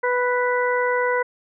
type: harmonic tone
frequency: 493.9 Hz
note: B4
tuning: in tune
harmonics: 1 / 2 / 3 / 4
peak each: -21 / -24 / -26 / -27 dBFS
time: 0.03-1.23 s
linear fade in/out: 10 ms
effects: none

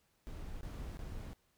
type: noise bursts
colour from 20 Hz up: brown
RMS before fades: -44 dBFS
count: 3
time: 0.27-1.332 s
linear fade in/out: 0 ms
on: 340 ms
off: 21 ms
effects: pink hiss -75 dBFS RMS until 1.57 s

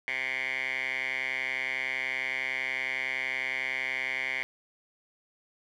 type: tone with band-pass filter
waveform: 10% pulse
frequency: 130.81 Hz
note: C3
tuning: in tune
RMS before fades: -32 dBFS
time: 0.08-4.43 s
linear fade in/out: 0 ms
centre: 2200 Hz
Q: 8.4
effects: none

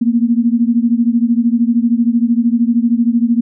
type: beating tone pair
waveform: sine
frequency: 230.4 / 243.4 Hz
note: A#3 / B3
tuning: -20 / -25 cents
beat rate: 13 Hz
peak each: -12 / -14 dBFS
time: 0.01-3.41 s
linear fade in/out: 10 ms
effects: none

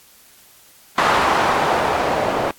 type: noise with low-pass filter sweep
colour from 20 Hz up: blue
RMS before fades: -18 dBFS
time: 0.98-2.51 s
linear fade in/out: 2 ms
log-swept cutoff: 1100 to 620 Hz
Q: 1.5
effects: white hiss -49 dBFS RMS until 2.58 s + AAC 64 kbps

